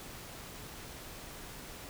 silence, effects pink hiss -47 dBFS RMS until 1.89 s

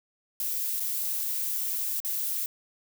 violet noise with dropouts, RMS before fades -30 dBFS, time 0.4-2.46 s, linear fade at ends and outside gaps 1 ms, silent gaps 0.797-0.803 / 2.002-2.048 s, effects none

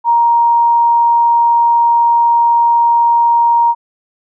sine tone, 938 Hz, A#5, 11 cents sharp, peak -7 dBFS, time 0.04-3.75 s, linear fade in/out 50 ms, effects none

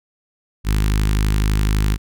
sawtooth tone with notch filter, 51.91 Hz, G#1, in tune, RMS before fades -17 dBFS, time 0.64-1.98 s, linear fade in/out 50 ms, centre 600 Hz, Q 0.55, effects none

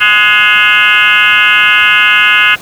sine tone with frequency modulation, 2113 Hz, C7, 16 cents sharp, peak -4 dBFS, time 0-2.56 s, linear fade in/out 20 ms, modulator 216 Hz, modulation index 3.9, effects pink hiss -32 dBFS RMS until 2.61 s + high-pass 100 Hz 12 dB/octave

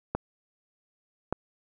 clicks, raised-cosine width 1 ms, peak -13 dBFS, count 2, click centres 0.15 / 1.326 s, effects none

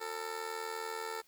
15% pulse tone with amplitude modulation, 446.1 Hz, A4, 24 cents sharp, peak -28 dBFS, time 0-1.22 s, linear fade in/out 20 ms, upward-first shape sine, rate 80.1 Hz, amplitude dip 75%, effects white hiss -67 dBFS RMS until 1.27 s

